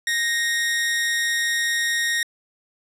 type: tone with amplitude modulation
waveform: sawtooth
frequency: 1864.7 Hz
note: A#6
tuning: in tune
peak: -15 dBFS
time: 0.07-2.23 s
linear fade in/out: 2 ms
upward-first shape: sine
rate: 250 Hz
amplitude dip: 35%
effects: low-pass 12000 Hz 12 dB/octave